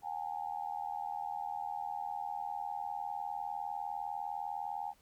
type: tone with amplitude modulation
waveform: sine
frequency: 815 Hz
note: G#5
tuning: 33 cents flat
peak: -32 dBFS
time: 0.02-4.94 s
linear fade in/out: 50 ms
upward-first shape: sine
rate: 79.9 Hz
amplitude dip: 100%
effects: pink hiss -68 dBFS RMS until 5.01 s